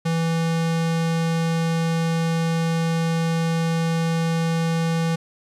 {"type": "tone", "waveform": "square", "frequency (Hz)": 164.81, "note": "E3", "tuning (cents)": 0, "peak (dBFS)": -20, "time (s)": [0.05, 5.16], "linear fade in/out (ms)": 10, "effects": ["low-pass 9000 Hz 12 dB/octave", "10-bit"]}